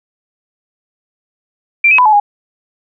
sine tone with pitch steps, 2362 / 2550 / 997 / 859 / 822 Hz, D7 / D#7 / B5 / A5 / G#5, +9 / +42 / +16 / -42 / -18 cents, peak -5 dBFS, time 1.84-2.2 s, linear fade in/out 5 ms, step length 72 ms, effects none

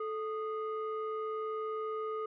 sine tone pair together, 437 / 1236 Hz, A4 / D#6, -12 / -12 cents, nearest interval octave + tritone, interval 1800 cents, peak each -34 / -37 dBFS, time 0-2.26 s, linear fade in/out 5 ms, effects tanh soft clip ceiling -30 dBFS

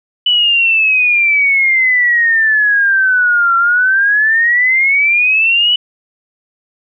sine exponential two-way sweep, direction down then up, 2981 to 1361 to 2981 Hz, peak -8 dBFS, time 0.26-5.76 s, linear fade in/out 5 ms, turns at 3.56 s, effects none

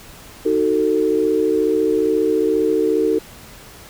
sine chord, D# diminished, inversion none, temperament just, 311.1 / 373.4 / 448 Hz, D#4 / F#4 / A4, 0 / +16 / +31 cents, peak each -20 / -20 / -17 dBFS, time 0.45-3.19 s, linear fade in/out 10 ms, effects pink hiss -41 dBFS RMS until 3.89 s

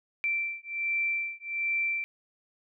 sine beating tone pair, 2344 / 2345.3 Hz, D7 / D7, -4 / -3 cents, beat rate 1.3 Hz, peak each -31 dBFS, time 0.24-2.04 s, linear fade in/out 0 ms, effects none

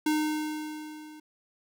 square tone with level ramp, 306.2 Hz, D#4, 28 cents flat, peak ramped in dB -23 to -46 dBFS, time 0.06-1.2 s, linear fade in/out 5 ms, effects none

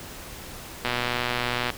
click train, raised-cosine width 0.3 ms, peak -9 dBFS, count 105, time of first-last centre 0.85-1.702 s, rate 122 Hz, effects pink hiss -40 dBFS RMS until 1.77 s

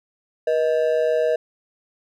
triangle ring-modulated tone, 554.4 Hz, C#5, in tune, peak -12 dBFS, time 0.47-1.36 s, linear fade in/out 5 ms, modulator 73.5 Hz, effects none

